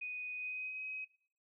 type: tone with pitch glide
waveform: sine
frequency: 2489 to 2533 Hz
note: D#7 to D#7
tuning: 0 to +30 cents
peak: -39 dBFS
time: 0.01-1.05 s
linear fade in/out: 10 ms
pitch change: +30 cents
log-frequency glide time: 0.35-0.83 s
effects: noise-tail reverb RT60 0.5 s tail -18 dB re dry